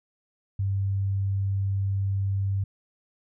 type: tone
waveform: sine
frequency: 98 Hz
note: G2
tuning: in tune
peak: -23 dBFS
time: 0.59-2.64 s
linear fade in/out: 5 ms
effects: none